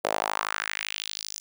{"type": "tone with high-pass filter sweep", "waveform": "sawtooth", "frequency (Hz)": 52.6, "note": "G#1", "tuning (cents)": 23, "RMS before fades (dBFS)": -31, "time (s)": [0.04, 1.4], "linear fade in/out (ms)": 10, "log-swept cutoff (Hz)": [550, 6400], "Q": 2.5, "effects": []}